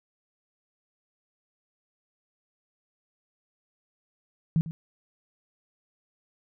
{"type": "tone with echo", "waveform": "sine", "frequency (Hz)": 161.8, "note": "E3", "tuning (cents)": -32, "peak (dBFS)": -19, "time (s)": [4.56, 4.61], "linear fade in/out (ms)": 0, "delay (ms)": 100, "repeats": 1, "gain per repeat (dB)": -14, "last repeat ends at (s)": 4.71, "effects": []}